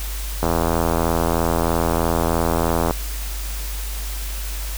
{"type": "click train", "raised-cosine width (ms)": 1, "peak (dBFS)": -5, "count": 207, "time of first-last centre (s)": [0.43, 2.909], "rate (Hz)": 83.1, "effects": ["added 50 Hz sine -25 dBFS peak until 4.77 s", "white hiss -33 dBFS RMS until 4.77 s"]}